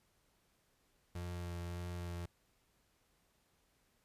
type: tone with vibrato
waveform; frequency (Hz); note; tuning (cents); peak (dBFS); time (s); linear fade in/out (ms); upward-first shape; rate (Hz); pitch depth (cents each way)
35% pulse; 87.31; F2; 0; -39; 1.15-2.26; 5; sine; 1.7; 15
effects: pink hiss -75 dBFS RMS until 4.04 s + resampled to 32000 Hz